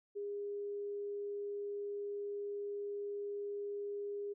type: tone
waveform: sine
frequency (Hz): 407.2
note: G#4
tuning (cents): -34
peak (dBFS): -38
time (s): 0.15-4.34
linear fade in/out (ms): 20
effects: none